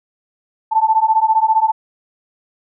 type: beating tone pair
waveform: sine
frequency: 874 / 889 Hz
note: A5 / A5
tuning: -12 / +18 cents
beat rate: 15 Hz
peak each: -14 / -14 dBFS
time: 0.71-1.72 s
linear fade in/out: 20 ms
effects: none